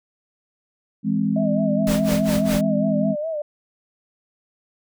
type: chord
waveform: sine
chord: E augmented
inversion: none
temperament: equal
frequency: 164.81 / 207.7 / 261.6 Hz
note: E3 / G#3 / B#3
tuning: 0 / 0 / 0 cents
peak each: -25 / -20 / -24 dBFS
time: 1.03-3.16 s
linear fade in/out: 50 ms
type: tone with vibrato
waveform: sine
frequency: 622.3 Hz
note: D#5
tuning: in tune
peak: -23 dBFS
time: 1.36-3.42 s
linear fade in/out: 5 ms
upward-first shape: sine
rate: 4.8 Hz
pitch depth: 90 cents each way
type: noise with tremolo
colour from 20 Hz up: pink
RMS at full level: -26 dBFS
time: 1.87-2.61 s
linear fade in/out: 0 ms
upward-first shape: sine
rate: 4.9 Hz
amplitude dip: 90%
effects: none